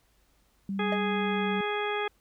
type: tone with pitch glide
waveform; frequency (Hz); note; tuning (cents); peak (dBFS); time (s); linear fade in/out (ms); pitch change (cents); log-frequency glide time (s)
sine; 196 to 194.31; G3 to G3; 0 to -15; -29; 0.69-1.61; 2; -15; 1.23-1.49
type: harmonic tone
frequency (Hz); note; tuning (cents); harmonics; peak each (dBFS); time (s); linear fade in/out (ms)
415.3; G#4; 0; 1 / 2 / 3 / 4 / 5 / 6 / 8; -31 / -34 / -36 / -37 / -38 / -39 / -40; 0.79-2.08; 5
type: tone with exponential decay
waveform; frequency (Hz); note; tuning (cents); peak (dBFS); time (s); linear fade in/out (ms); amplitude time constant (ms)
triangle; 622.3; D#5; 0; -23; 0.92-0.99; 5; 15
effects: added 50 Hz sine -68 dBFS peak until 2.2 s + pink hiss -68 dBFS RMS until 2.2 s